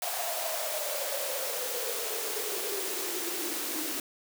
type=noise with high-pass filter sweep; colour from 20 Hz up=white; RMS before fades=-33 dBFS; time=0.02-4 s; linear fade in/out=2 ms; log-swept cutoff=710 to 300 Hz; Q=9.4; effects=none